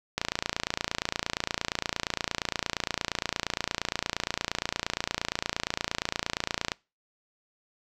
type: click train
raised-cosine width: 0.2 ms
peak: -9 dBFS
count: 188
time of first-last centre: 0.18-6.718 s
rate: 28.6 Hz
effects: noise-tail reverb RT60 0.3 s tail -25 dB re dry